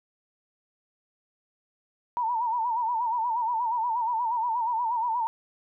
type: tone with vibrato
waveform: sine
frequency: 933 Hz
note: A#5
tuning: 1 cent sharp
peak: -24 dBFS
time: 2.17-5.27 s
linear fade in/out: 0 ms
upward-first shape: sine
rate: 8.4 Hz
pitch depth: 100 cents each way
effects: none